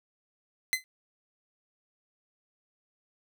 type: tone with exponential decay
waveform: sawtooth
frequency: 2044 Hz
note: C7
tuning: 41 cents flat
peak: -17 dBFS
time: 0.73-0.84 s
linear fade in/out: 0 ms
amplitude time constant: 22 ms
effects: none